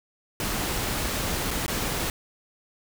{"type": "noise with dropouts", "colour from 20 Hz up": "pink", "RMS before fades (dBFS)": -28, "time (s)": [0.4, 2.1], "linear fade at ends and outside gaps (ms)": 1, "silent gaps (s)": [[1.507, 1.511], [1.664, 1.68]], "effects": []}